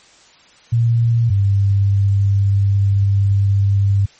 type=tone pair in turn; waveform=sine; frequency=116.54 / 99.34 Hz; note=A#2 / G2; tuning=0 / +24 cents; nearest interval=minor third; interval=276 cents; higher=first; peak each=-11 dBFS; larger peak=neither; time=0.72-1.3 / 1.3-4.06 s; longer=second; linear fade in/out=10 ms; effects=white hiss -48 dBFS RMS until 4.19 s + MP3 32 kbps